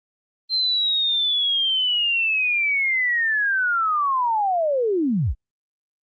sine linear sweep, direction down, 4155 to 34.05 Hz, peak -18 dBFS, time 0.49-5.35 s, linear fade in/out 50 ms, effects Opus 32 kbps

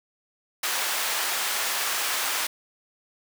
pink high-pass noise, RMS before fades -27 dBFS, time 0.63-2.47 s, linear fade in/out 5 ms, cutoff 980 Hz, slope 12 dB/octave, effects none

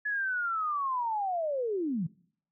sine linear sweep, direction down, 1713 to 146.7 Hz, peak -28 dBFS, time 0.05-2.07 s, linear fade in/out 10 ms, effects noise-tail reverb RT60 0.6 s tail -23 dB re dry

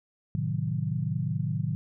sine chord, A diminished seventh, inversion none, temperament equal, 110 / 130.81 / 155.56 / 185 Hz, A2 / C3 / Eb3 / Gb3, 0 / 0 / 0 / 0 cents, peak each -32 / -32 / -30 / -35 dBFS, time 0.35-1.75 s, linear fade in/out 0 ms, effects none

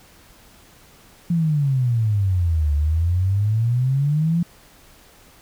sine exponential two-way sweep, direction down then up, 174.2 to 72 to 174.2 Hz, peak -16 dBFS, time 1.3-4.43 s, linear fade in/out 5 ms, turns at 2.74 s, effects pink hiss -50 dBFS RMS until 5.41 s

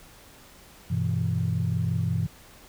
sine chord, E minor, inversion first, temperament equal, 98 / 123.47 / 164.81 Hz, G2 / B2 / E3, 0 / 0 / 0 cents, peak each -27 dBFS, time 0.9-2.27 s, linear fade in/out 10 ms, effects tanh soft clip ceiling -15 dBFS + pink hiss -51 dBFS RMS until 2.68 s

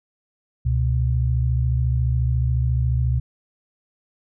sine tone pair together, 69.3 / 123.47 Hz, C#2 / B2, 0 / 0 cents, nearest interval minor seventh, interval 1000 cents, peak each -20 dBFS, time 0.65-3.2 s, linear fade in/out 10 ms, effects none

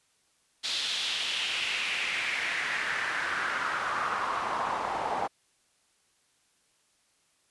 pink noise with band-pass filter sweep, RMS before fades -31 dBFS, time 0.63-5.28 s, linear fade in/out 20 ms, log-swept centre 3900 to 800 Hz, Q 3.1, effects white hiss -69 dBFS RMS until 7.5 s + resampled to 24000 Hz

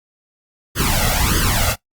pink noise with flanger, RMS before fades -17 dBFS, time 0.75-1.76 s, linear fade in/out 50 ms, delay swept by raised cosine 0.62 to 1.5 ms, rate 1.6 Hz, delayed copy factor +0.9, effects noise-tail reverb RT60 0.1 s tail -18 dB re dry + Opus 48 kbps

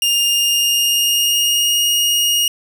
sawtooth tone with pitch glide, 2815 to 2864 Hz, F7 to F7, +13 to +43 cents, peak -10 dBFS, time 0.02-2.48 s, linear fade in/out 2 ms, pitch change +30 cents, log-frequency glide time 0.25-1.83 s, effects none

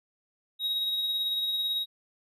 triangle tone with tremolo, 3797 Hz, A#7, 31 cents sharp, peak -24 dBFS, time 0.59-1.86 s, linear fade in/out 50 ms, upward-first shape sine, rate 18 Hz, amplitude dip 30%, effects none

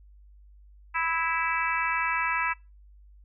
harmonic tone with a mistuned harmonic, 329.6 Hz, E4, in tune, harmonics 3 / 4 / 5 / 6 / 7 / 8, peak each -30 / -31 / -32 / -33 / -33 / -34 dBFS, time 0.94-2.54 s, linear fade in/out 20 ms, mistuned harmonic 4, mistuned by -16 cents, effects noise-tail reverb RT60 0.3 s tail -26 dB re dry + added 50 Hz sine -50 dBFS peak until 3.24 s

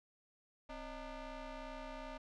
20% pulse ring-modulated tone, 293.7 Hz, D4, in tune, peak -37 dBFS, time 0.69-2.18 s, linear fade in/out 10 ms, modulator 325 Hz, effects low-pass 4000 Hz 12 dB/octave

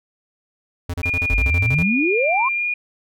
square tone bursts, 87.31 Hz, F2, in tune, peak -23 dBFS, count 12, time 0.89-1.829 s, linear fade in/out 5 ms, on 48 ms, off 33 ms
sine tone with vibrato, 2405 Hz, D7, 41 cents sharp, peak -19 dBFS, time 1.03-2.74 s, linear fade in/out 5 ms, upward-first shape sine, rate 1.3 Hz, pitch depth 25 cents each way
sine exponential sweep, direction up, 41.2 to 1108.7 Hz, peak -17 dBFS, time 1.3-2.49 s, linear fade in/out 10 ms
effects none

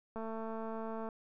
click train, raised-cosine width 1 ms, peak -29 dBFS, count 208, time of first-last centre 0.16-1.088 s, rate 223 Hz, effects none

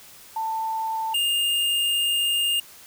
sine / square tone pair in turn, 889 / 2822 Hz, A5 / F7, +18 / +17 cents, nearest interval octave + minor sixth, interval 1999 cents, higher second, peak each -24 / -21 dBFS, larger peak second, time 0.36-1.14 / 1.14-2.6 s, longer second, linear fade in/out 5 ms, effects white hiss -47 dBFS RMS until 2.86 s

